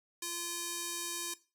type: tone with band-pass filter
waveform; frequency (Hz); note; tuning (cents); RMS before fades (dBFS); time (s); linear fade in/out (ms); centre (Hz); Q
square; 344.3; F4; -25; -39; 0.22-1.34; 5; 8600; 0.87
effects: noise-tail reverb RT60 0.3 s tail -17 dB re dry